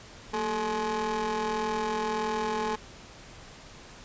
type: ring-modulated tone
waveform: 30% pulse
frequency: 208.4 Hz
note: G#3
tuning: 6 cents sharp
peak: -22 dBFS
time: 0.33-2.76 s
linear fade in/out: 10 ms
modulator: 646 Hz
effects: pink hiss -48 dBFS RMS until 4.04 s + resampled to 16000 Hz